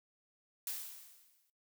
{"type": "noise with exponential decay", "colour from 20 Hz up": "blue", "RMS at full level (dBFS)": -38, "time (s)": [0.67, 1.5], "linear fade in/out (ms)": 1, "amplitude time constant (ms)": 180, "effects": ["noise-tail reverb RT60 0.2 s tail -20 dB re dry"]}